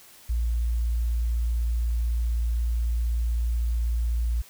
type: tone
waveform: sine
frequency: 58 Hz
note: A#1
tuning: 8 cents flat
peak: -22 dBFS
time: 0.29-4.42 s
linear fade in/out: 10 ms
effects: white hiss -51 dBFS RMS until 4.49 s